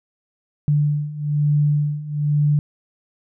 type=beating tone pair; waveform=sine; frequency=146.83 / 147.93 Hz; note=D3 / D3; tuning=0 / +13 cents; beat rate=1.1 Hz; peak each=-21 / -18 dBFS; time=0.68-2.59 s; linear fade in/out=0 ms; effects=none